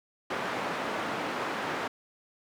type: band-pass noise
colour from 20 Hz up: white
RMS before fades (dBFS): -33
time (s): 0.3-1.88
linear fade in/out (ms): 5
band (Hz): 190 to 1400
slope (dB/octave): 12
effects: none